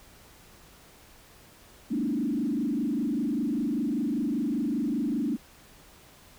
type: tone with frequency modulation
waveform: sine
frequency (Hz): 261.6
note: C4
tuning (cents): 0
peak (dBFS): -25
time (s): 1.9-5.37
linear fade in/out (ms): 20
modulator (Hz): 25.1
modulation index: 2.1
effects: pink hiss -54 dBFS RMS until 6.38 s